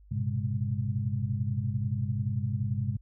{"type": "tone cluster", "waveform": "sine", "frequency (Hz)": [101, 118.6, 130.1, 204.3], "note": ["G#2", "A#2", "C3", "G#3"], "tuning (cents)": [-48, 30, -9, -28], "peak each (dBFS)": [-31, -33, -32, -37], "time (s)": [0.11, 2.97], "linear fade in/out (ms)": 10, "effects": ["added 50 Hz sine -52 dBFS peak until 3.01 s"]}